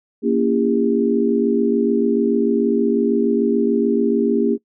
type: chord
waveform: sine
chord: A# diminished seventh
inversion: none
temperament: just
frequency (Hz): 233.1 / 279.7 / 335.6 / 402.8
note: A#3 / C#4 / E4 / G4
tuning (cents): 0 / +16 / +31 / +47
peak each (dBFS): -18 / -21 / -23 / -19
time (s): 0.22-4.58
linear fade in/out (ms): 50
effects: noise-tail reverb RT60 0.1 s tail -22 dB re dry